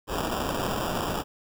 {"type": "noise with sample-and-hold", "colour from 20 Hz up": "violet", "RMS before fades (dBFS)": -29, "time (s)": [0.07, 1.24], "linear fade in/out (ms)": 50, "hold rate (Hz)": 2100, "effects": []}